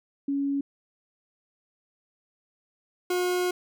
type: tone pair in turn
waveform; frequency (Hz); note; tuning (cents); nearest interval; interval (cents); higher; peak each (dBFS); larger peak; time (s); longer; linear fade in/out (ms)
sine / 40% pulse; 279.5 / 360.2; C#4 / F#4; +14 / -46; major third; 440; second; -24 / -23; second; 0.28-0.61 / 3.1-3.51; second; 5
effects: none